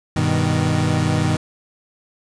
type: chord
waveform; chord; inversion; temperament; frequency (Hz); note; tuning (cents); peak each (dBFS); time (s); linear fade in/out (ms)
30% pulse; G augmented; none; equal; 98 / 123.47 / 155.56; G2 / B2 / D#3; 0 / 0 / 0; -19 / -19 / -17; 0.16-1.37; 5
effects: resampled to 22050 Hz